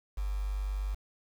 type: tone with quantisation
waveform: sine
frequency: 49.54 Hz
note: G1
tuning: 19 cents sharp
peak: -30 dBFS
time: 0.17-0.95 s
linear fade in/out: 10 ms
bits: 8
effects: none